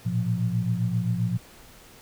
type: tone cluster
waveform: sine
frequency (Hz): 112.6 / 120.2 / 175.7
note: A2 / B2 / F3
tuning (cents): +40 / -46 / +11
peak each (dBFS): -27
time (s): 0.05-1.38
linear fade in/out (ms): 20
effects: pink hiss -50 dBFS RMS until 2.01 s